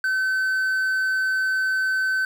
triangle tone with quantisation, 1529 Hz, G6, 44 cents flat, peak -18 dBFS, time 0.04-2.25 s, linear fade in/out 2 ms, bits 8, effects none

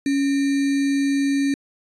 sine tone with sample-and-hold, 278.4 Hz, C#4, 8 cents sharp, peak -17 dBFS, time 0.06-1.54 s, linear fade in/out 2 ms, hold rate 2100 Hz, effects resampled to 22050 Hz

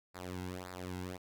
sawtooth tone with flanger, 91.1 Hz, F#2, 26 cents flat, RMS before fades -43 dBFS, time 0.14-1.18 s, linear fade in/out 20 ms, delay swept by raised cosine 0.32 to 1.72 ms, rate 1.8 Hz, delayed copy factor -0.85, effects none

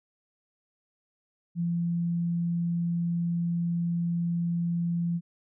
sine tone, 170.9 Hz, F3, 37 cents flat, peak -25 dBFS, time 1.55-5.21 s, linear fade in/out 50 ms, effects none

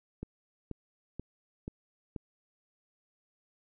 click train, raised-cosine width 3 ms, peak -25 dBFS, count 5, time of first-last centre 0.23-2.162 s, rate 2.07 Hz, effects none

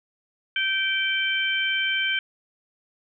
harmonic tone, 777 Hz, G5, 16 cents flat, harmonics 2 / 3 / 4, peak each -26 / -26 / -26 dBFS, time 0.56-2.19 s, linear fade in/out 2 ms, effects none

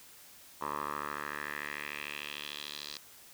10% pulse tone with band-pass filter sweep, 73.4 Hz, D2, in tune, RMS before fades -40 dBFS, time 0.61-2.98 s, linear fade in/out 5 ms, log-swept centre 1000 to 4500 Hz, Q 3.1, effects white hiss -55 dBFS RMS until 3.33 s

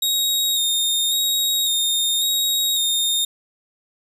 sawtooth tone with vibrato, 3725 Hz, A#7, 2 cents flat, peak -15 dBFS, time 0.02-3.25 s, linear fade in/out 5 ms, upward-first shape square, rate 0.91 Hz, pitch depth 26 cents each way, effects none

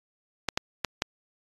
clicks, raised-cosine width 0.2 ms, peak -8 dBFS, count 4, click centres 0.487 / 0.575 / 0.847 / 1.021 s, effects AAC 32 kbps

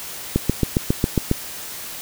click train, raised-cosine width 3 ms, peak -3 dBFS, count 8, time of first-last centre 0.36-1.314 s, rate 7.34 Hz, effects white hiss -33 dBFS RMS until 2.01 s

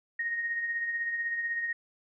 sine tone with tremolo, 1864.7 Hz, A#6, in tune, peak -27 dBFS, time 0.19-1.73 s, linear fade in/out 5 ms, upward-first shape triangle, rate 16 Hz, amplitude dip 50%, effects none

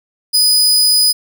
sawtooth tone, 4978 Hz, D#8, in tune, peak -6 dBFS, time 0.33-1.13 s, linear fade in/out 20 ms, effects none

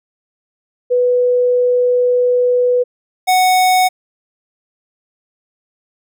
sine / square tone pair in turn, 493.9 / 740 Hz, B4 / F#5, 0 / 0 cents, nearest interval perfect fifth, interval 700 cents, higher second, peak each -10 dBFS, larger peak neither, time 0.9-2.84 / 3.27-3.89 s, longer first, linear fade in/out 20 ms, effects none

